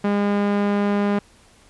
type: tone with low-pass filter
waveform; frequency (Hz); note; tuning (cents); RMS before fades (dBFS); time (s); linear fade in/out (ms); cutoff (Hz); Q
sawtooth; 203.4; G#3; -36; -20; 0.04-1.19; 5; 2100; 0.61
effects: pink hiss -53 dBFS RMS until 1.69 s + resampled to 24000 Hz